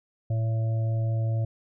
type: harmonic tone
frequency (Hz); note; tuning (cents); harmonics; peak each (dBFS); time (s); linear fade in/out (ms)
112.3; A2; +36; 1 / 3 / 5 / 6; -23 / -44 / -40 / -42; 0.3-1.45; 5
effects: none